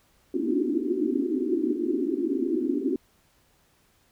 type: band-pass noise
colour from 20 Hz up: white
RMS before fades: -26 dBFS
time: 0.34-2.96 s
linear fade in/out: 2 ms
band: 240 to 380 Hz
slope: 96 dB/octave
effects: pink hiss -64 dBFS RMS until 4.11 s